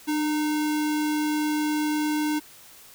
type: tone with sample-and-hold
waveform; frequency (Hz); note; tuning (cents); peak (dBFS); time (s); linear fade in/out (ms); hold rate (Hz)
sine; 301.4; D4; +45; -22; 0.07-2.4; 20; 1225
effects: white hiss -49 dBFS RMS until 2.94 s